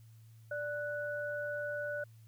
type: tone pair together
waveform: sine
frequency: 587.3 / 1479.9 Hz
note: D5 / F#6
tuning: 0 / 0 cents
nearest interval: octave + major third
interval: 1600 cents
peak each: -37 / -39 dBFS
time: 0.51-2.04 s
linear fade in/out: 5 ms
effects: added 112 Hz sine -54 dBFS peak until 2.27 s + white hiss -71 dBFS RMS until 2.27 s